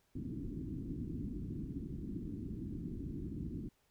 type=low-pass noise; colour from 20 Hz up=white; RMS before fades=-42 dBFS; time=0.15-3.69 s; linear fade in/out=5 ms; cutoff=320 Hz; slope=48 dB/octave; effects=pink hiss -75 dBFS RMS until 3.9 s